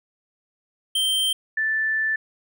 square / sine tone pair in turn, 3136 / 1760 Hz, G7 / A6, 0 / 0 cents, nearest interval minor seventh, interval 1000 cents, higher first, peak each -20 dBFS, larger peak neither, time 0.95-1.33 / 1.57-2.16 s, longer second, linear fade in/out 5 ms, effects none

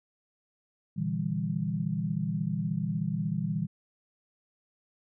sine chord, E half-diminished seventh, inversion second, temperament just, 118.67 / 148.33 / 164.81 / 197.78 Hz, Bb2 / D3 / E3 / G3, +31 / +18 / 0 / +16 cents, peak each -36 / -35 / -31 / -33 dBFS, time 0.96-3.67 s, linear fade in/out 20 ms, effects none

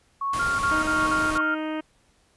sine tone with tremolo, 1106 Hz, C#6, 4 cents flat, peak -23 dBFS, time 0.21-1.41 s, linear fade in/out 5 ms, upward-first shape sine, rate 2.6 Hz, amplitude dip 60%
pink noise, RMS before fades -33 dBFS, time 0.33-1.38 s, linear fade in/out 5 ms
sine tone bursts, 1396.9 Hz, F6, in tune, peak -22 dBFS, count 5, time 0.39-1.55 s, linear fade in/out 10 ms, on 200 ms, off 40 ms
harmonic tone, 311.1 Hz, D#4, in tune, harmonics 1 / 2 / 3 / 4 / 5 / 6 / 7 / 8 / 9 / 10, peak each -28 / -34 / -38 / -40 / -42 / -44 / -45 / -46 / -47 / -48 dBFS, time 0.71-1.81 s, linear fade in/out 10 ms
effects pink hiss -63 dBFS RMS until 2.36 s + resampled to 24000 Hz

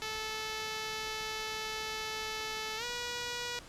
5% pulse tone with pitch glide, 436.2 to 484 Hz, A4 to B4, -15 to -35 cents, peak -24 dBFS, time 0.02-3.59 s, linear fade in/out 0 ms, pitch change +180 cents, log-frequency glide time 2.77-2.84 s, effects pink hiss -52 dBFS RMS until 3.68 s + low-pass 9000 Hz 12 dB/octave

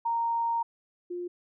sine tone pair in turn, 928 / 353.2 Hz, A#5 / F4, -8 / +20 cents, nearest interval octave + perfect fourth, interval 1672 cents, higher first, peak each -25 / -32 dBFS, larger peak first, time 0.05-0.63 / 1.1-1.28 s, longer first, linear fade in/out 10 ms, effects none

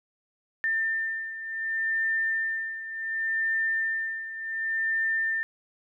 sine beating tone pair, 1796 / 1796.68 Hz, A6 / A6, +35 / +36 cents, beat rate 0.68 Hz, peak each -27 / -32 dBFS, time 0.64-5.43 s, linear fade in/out 0 ms, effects none

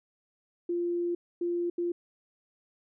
sine tone bursts at uneven times, 347.1 Hz, F4, 11 cents flat, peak -27 dBFS, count 3, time 0.69-1.15 / 1.41-1.7 / 1.78-1.92 s, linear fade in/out 5 ms, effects none

